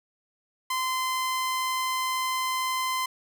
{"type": "tone", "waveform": "sawtooth", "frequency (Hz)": 1033, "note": "C6", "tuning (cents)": -22, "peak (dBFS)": -22, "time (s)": [0.7, 3.06], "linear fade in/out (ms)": 5, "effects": []}